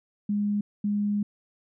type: tone bursts at uneven times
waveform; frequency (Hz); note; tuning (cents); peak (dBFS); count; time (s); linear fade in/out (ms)
sine; 205.9; G#3; -15; -23; 2; 0.29-0.61 / 0.84-1.23; 5
effects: none